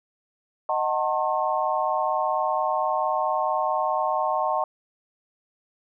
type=chord; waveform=sine; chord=D# diminished seventh; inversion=none; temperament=just; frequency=622.3 / 746.7 / 896 / 1075.3 Hz; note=D#5 / F#5 / A5 / C6; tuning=0 / +16 / +31 / +47 cents; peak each=-27 dBFS; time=0.69-4.64 s; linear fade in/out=2 ms; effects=none